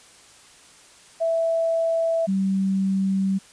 sine tone pair in turn, 659.3 / 192.81 Hz, E5 / G3, 0 / -28 cents, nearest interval octave + major sixth, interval 2128 cents, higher first, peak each -19 dBFS, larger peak neither, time 1.2-2.27 / 2.27-3.39 s, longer second, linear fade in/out 20 ms, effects white hiss -50 dBFS RMS until 3.52 s + resampled to 22050 Hz

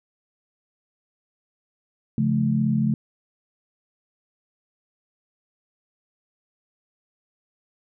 sine chord, Db augmented, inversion none, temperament just, 138.59 / 173.24 / 216.5 Hz, Db3 / F3 / A3, 0 / -14 / -28 cents, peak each -23 / -27 / -21 dBFS, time 2.18-2.94 s, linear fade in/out 2 ms, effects none

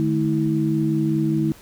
sine tone cluster, 150.6 / 215.7 / 323.3 Hz, D3 / A3 / E4, +44 / -34 / -34 cents, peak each -22 / -24 / -21 dBFS, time 0-1.52 s, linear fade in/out 0 ms, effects pink hiss -47 dBFS RMS until 1.61 s

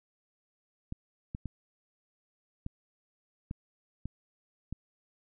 clicks, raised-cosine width 5 ms, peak -24 dBFS, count 7, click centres 0.924 / 1.349 / 1.457 / 2.664 / 3.511 / 4.056 / 4.726 s, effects none

